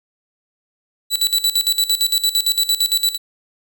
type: tone with tremolo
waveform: sawtooth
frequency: 3951 Hz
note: B7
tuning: in tune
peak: -10 dBFS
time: 1.1-3.18 s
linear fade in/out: 50 ms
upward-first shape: square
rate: 8.8 Hz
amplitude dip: 80%
effects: none